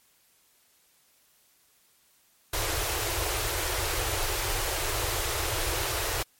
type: band-stop noise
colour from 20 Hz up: pink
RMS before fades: -29 dBFS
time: 2.53-6.23 s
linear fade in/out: 5 ms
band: 120 to 320 Hz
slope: 96 dB/octave
effects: white hiss -64 dBFS RMS until 6.39 s + MP3 64 kbps